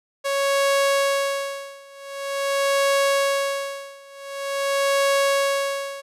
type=tone with tremolo; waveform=sawtooth; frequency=554.4 Hz; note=C#5; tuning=in tune; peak=-13 dBFS; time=0.24-6.02 s; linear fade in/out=20 ms; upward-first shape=sine; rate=0.46 Hz; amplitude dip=95%; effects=low-pass 12000 Hz 12 dB/octave